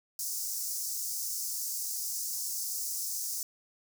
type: high-pass noise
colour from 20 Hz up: pink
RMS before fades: -35 dBFS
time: 0.19-3.43 s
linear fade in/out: 2 ms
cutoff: 5200 Hz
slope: 48 dB/octave
effects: none